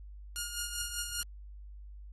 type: tone with tremolo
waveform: 5% pulse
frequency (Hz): 1423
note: F6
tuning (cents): +32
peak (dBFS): -21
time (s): 0.36-1.23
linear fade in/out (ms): 0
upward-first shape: triangle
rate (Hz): 5.1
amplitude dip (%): 65
effects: added 50 Hz sine -45 dBFS peak until 2.12 s + AAC 32 kbps